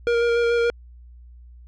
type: tone with vibrato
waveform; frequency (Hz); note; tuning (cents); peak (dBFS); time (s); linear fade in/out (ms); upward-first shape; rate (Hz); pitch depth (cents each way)
square; 470.6; A#4; +16; -18; 0.07-0.7; 0; square; 6.9; 11
effects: added 60 Hz sine -42 dBFS peak until 1.67 s + low-pass 3000 Hz 12 dB/octave